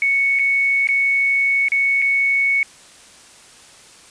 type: tone with dropouts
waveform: sine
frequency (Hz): 2217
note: C#7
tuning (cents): 0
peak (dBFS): -14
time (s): 0.02-2.63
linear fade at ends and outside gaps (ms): 1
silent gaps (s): 0.389-0.394 / 0.872-0.888 / 1.684-1.719 / 2.018-2.022
effects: white hiss -45 dBFS RMS until 4.1 s + resampled to 22050 Hz